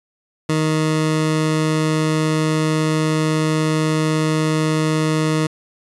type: tone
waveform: 20% pulse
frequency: 156.3 Hz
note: D#3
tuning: 8 cents sharp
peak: -11 dBFS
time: 0.49-5.47 s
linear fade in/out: 5 ms
effects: resampled to 24000 Hz